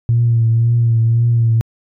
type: tone with vibrato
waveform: sine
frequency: 116 Hz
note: A#2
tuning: 8 cents flat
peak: -9 dBFS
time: 0.09-1.61 s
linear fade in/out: 0 ms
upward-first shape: triangle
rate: 1.9 Hz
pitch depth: 42 cents each way
effects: tanh soft clip ceiling -5 dBFS